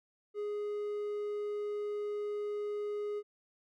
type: tone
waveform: triangle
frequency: 415.3 Hz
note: G#4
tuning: in tune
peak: -32 dBFS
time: 0.34-3.23 s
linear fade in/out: 50 ms
effects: none